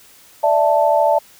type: chord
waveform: sine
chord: D suspended second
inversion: none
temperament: just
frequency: 587.3 / 660.7 / 881 Hz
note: D5 / E5 / A5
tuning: 0 / +4 / +2 cents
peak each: -16 dBFS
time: 0.43-1.19 s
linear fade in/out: 10 ms
effects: white hiss -47 dBFS RMS until 1.39 s